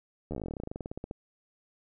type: slowing click train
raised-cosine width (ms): 2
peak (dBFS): -23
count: 25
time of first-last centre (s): 0.31-1.111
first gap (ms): 12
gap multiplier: 1.08
effects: none